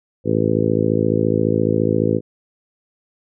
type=harmonic tone; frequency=54.5 Hz; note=A1; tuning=16 cents flat; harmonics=2 / 3 / 4 / 5 / 6 / 7 / 8 / 9; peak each=-23 / -23 / -23 / -23 / -23 / -23 / -23 / -23 dBFS; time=0.24-2.21 s; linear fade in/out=50 ms; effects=none